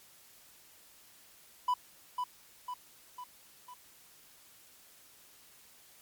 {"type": "tone with echo", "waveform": "triangle", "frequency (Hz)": 993, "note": "B5", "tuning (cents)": 9, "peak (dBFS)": -24, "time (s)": [1.68, 1.74], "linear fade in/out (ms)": 5, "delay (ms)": 500, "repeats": 4, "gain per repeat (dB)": -5, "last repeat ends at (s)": 3.74, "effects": ["white hiss -59 dBFS RMS until 6.01 s", "MP3 96 kbps"]}